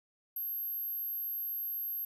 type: tone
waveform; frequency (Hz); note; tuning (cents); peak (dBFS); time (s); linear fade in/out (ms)
sine; 12544; G9; 0; -34; 0.36-2.05; 5
effects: none